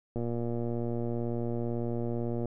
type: click train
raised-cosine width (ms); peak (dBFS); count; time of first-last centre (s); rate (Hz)
2; -21; 272; 0.16-2.457; 118
effects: none